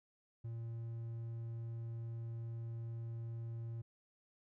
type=tone; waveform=triangle; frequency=115.3 Hz; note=A#2; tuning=19 cents flat; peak=-39 dBFS; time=0.44-3.82 s; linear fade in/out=10 ms; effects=none